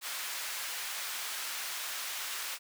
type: high-pass noise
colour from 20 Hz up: pink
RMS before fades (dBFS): -38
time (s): 0.01-2.59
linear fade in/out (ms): 50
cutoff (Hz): 1400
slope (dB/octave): 12
effects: none